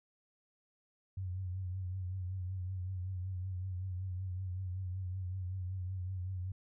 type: tone with vibrato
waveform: sine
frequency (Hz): 92.5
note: F#2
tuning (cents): 0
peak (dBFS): -36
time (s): 1.17-6.52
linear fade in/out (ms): 5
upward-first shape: triangle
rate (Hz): 5.3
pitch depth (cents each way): 67
effects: none